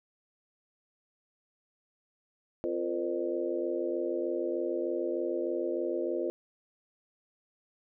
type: harmonic tone with a mistuned harmonic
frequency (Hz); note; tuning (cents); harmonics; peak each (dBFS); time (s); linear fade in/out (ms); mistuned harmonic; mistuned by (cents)
86.6; F2; -14; 3 / 4 / 5 / 6 / 7; -42 / -32 / -37 / -35 / -38; 2.64-6.3; 0; 5; +91
effects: none